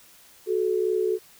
sine tone pair together, 370.4 / 433.8 Hz, F#4 / A4, +2 / -25 cents, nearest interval minor third, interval 273 cents, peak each -24 dBFS, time 0.46-1.19 s, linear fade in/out 50 ms, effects white hiss -53 dBFS RMS until 1.39 s

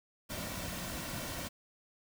pink noise with comb filter, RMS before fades -40 dBFS, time 0.29-1.49 s, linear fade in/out 20 ms, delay 2.4 ms, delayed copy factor -0.5, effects none

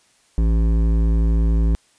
sine tone with hard clipping, 55.4 Hz, A1, 13 cents sharp, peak -16 dBFS, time 0.38-1.75 s, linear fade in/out 0 ms, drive 12 dB, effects white hiss -58 dBFS RMS until 1.98 s + resampled to 22050 Hz

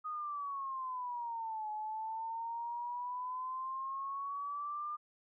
sine exponential two-way sweep, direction down then up, 1250 to 849 to 1207 Hz, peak -37 dBFS, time 0.04-4.97 s, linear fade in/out 20 ms, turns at 1.7 s, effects none

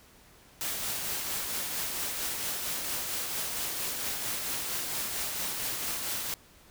white noise with tremolo, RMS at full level -32 dBFS, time 0.61-6.34 s, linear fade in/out 0 ms, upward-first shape triangle, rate 4.4 Hz, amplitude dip 35%, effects pink hiss -57 dBFS RMS until 6.7 s

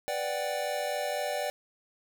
square chord, G major seventh, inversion first, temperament equal, 493.9 / 587.3 / 740 / 784 Hz, B4 / D5 / F#5 / G5, 0 / 0 / 0 / 0 cents, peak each -39 / -33 / -38 / -38 dBFS, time 0.08-1.5 s, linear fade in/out 0 ms, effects none

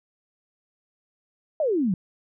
sine exponential sweep, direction down, 657 to 170.4 Hz, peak -20 dBFS, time 1.6-1.94 s, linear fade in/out 2 ms, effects none

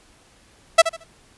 sawtooth tone with echo, 659.3 Hz, E5, in tune, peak -3 dBFS, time 0.78-0.82 s, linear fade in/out 10 ms, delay 74 ms, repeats 3, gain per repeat -12 dB, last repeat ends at 1.042 s, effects pink hiss -54 dBFS RMS until 1.37 s + resampled to 24000 Hz

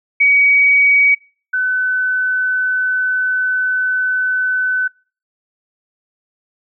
sine tone pair in turn, 2261 / 1509 Hz, C#7 / F#6, +34 / +34 cents, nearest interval perfect fifth, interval 700 cents, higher first, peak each -8 / -14 dBFS, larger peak first, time 0.2-1.15 / 1.53-4.88 s, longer second, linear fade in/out 10 ms, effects noise-tail reverb RT60 0.4 s tail -25 dB re dry

